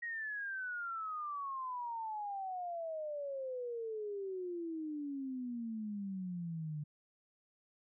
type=exponential sweep; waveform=sine; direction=down; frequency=1900 to 147 Hz; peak=-38 dBFS; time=0.02-6.84 s; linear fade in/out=10 ms; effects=none